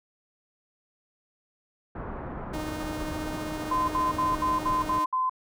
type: low-pass noise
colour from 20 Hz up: pink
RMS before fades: -36 dBFS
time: 1.95-4.99 s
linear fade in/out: 5 ms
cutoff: 1400 Hz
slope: 24 dB/octave
type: tone with tremolo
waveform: sawtooth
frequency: 308.1 Hz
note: D#4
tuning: 17 cents flat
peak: -28 dBFS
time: 2.53-5.05 s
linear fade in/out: 10 ms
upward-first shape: triangle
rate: 15 Hz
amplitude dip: 25%
type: tone bursts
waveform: sine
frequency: 1028 Hz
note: C6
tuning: 31 cents flat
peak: -23 dBFS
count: 7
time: 3.71-5.296 s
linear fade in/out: 5 ms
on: 170 ms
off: 66 ms
effects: none